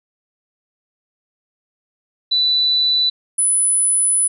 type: tone pair in turn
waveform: sine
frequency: 3977 / 9995 Hz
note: B7 / D#9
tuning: +11 / +7 cents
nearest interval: octave + major third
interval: 1596 cents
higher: second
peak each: -13 dBFS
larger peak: neither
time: 2.31-3.1 / 3.38-4.28 s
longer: second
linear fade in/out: 10 ms
effects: none